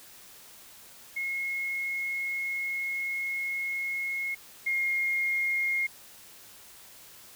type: tone pair in turn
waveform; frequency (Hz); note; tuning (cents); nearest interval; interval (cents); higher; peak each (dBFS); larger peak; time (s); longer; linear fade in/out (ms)
sine; 2164 / 2139; C#7 / C7; -42 / +38; unison; 20; first; -29 / -25; second; 1.16-4.35 / 4.66-5.87; first; 10
effects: white hiss -51 dBFS RMS until 7.35 s